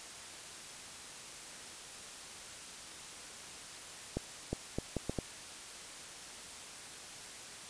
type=accelerating click train; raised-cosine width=2 ms; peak=-20 dBFS; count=6; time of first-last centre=4.17-5.187 s; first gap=360 ms; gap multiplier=0.71; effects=white hiss -48 dBFS RMS until 7.69 s + resampled to 22050 Hz